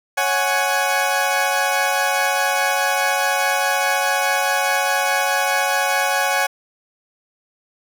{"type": "chord", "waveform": "20% pulse", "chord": "C# suspended fourth", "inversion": "none", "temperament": "equal with one note detuned", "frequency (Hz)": [554.4, 740, 834], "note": ["C#5", "F#5", "G#5"], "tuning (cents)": [0, 0, 7], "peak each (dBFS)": [-18, -16, -16], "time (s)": [0.17, 6.47], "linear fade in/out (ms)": 10, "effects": []}